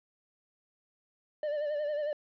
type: tone with vibrato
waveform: triangle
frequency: 594 Hz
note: D5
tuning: 20 cents sharp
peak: -28 dBFS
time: 1.43-2.13 s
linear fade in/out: 2 ms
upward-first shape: sine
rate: 11 Hz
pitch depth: 52 cents each way
effects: resampled to 11025 Hz + 11-bit